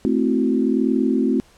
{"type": "chord", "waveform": "sine", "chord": "F# half-diminished seventh", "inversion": "first", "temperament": "equal", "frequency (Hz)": [220, 261.6, 329.6, 370], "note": ["A3", "C4", "E4", "F#4"], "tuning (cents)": [0, 0, 0, 0], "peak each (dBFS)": [-21, -19, -24, -24], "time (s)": [0.05, 1.4], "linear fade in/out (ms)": 0, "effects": ["pink hiss -53 dBFS RMS until 1.57 s", "low-pass 10000 Hz 12 dB/octave"]}